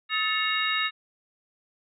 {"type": "tone cluster", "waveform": "sine", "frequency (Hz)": [1278, 1759, 2184, 2797, 3774], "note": ["D#6", "A6", "C#7", "F7", "A#7"], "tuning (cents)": [46, -1, -26, 2, 21], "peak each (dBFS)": -30, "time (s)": [0.09, 0.91], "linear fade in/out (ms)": 50, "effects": []}